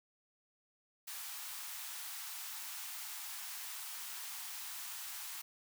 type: high-pass noise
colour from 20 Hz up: white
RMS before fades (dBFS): -45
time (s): 1.07-5.42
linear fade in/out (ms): 10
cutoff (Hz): 760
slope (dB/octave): 48
effects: none